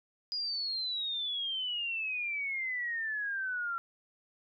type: exponential sweep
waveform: sine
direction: down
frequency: 4934 to 1358 Hz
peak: -32 dBFS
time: 0.32-3.78 s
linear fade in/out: 0 ms
effects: none